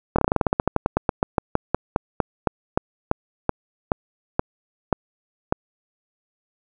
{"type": "slowing click train", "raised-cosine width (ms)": 1, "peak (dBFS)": -3, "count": 30, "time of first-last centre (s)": [0.16, 5.525], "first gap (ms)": 25, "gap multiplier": 1.12, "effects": []}